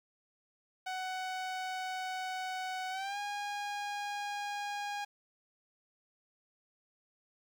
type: tone with pitch glide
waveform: sawtooth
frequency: 746 to 818.2 Hz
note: F#5 to G#5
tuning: +14 to -26 cents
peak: -32 dBFS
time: 0.86-5.05 s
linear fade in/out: 10 ms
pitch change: +160 cents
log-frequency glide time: 2.9-3.18 s
effects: low-pass 6000 Hz 12 dB/octave + 10-bit